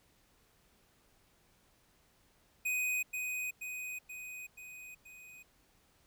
square tone with echo, 2498 Hz, D#7, 6 cents sharp, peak -32 dBFS, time 2.65-3.03 s, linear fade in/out 10 ms, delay 480 ms, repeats 5, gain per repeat -4 dB, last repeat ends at 5.43 s, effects pink hiss -69 dBFS RMS until 6.06 s

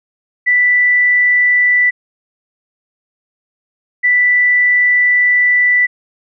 sine tone pair in turn, 1975.5 / 1975.5 Hz, B6 / B6, 0 / 0 cents, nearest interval unison, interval 0 cents, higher neither, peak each -8 dBFS, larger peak neither, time 0.46-1.91 / 4.03-5.87 s, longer second, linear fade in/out 20 ms, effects none

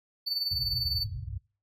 triangle tone with tremolo, 4500 Hz, C#8, 25 cents sharp, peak -24 dBFS, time 0.26-1.05 s, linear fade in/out 20 ms, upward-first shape sine, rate 20 Hz, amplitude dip 65%
white low-pass noise, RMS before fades -34 dBFS, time 0.51-1.38 s, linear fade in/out 10 ms, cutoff 130 Hz, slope 96 dB/octave
effects noise-tail reverb RT60 0.4 s tail -25 dB re dry + high-pass 60 Hz 12 dB/octave

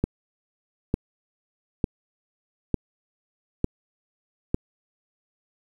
click train, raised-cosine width 3 ms, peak -8 dBFS, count 6, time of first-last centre 0.04-4.545 s, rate 1.11 Hz, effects 8-bit

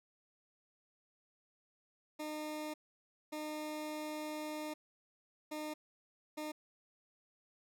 20% pulse tone bursts at uneven times, 305 Hz, D#4, 34 cents flat, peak -35 dBFS, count 4, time 2.19-2.74 / 3.32-4.74 / 5.51-5.74 / 6.37-6.52 s, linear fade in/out 10 ms, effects none

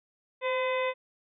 harmonic tone with a mistuned harmonic, 508 Hz, B4, 49 cents sharp, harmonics 1 / 2 / 3 / 4 / 5 / 6 / 7, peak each -28 / -33 / -44 / -35 / -38 / -50 / -43 dBFS, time 0.41-0.94 s, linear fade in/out 50 ms, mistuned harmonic 1, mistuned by +31 cents, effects none

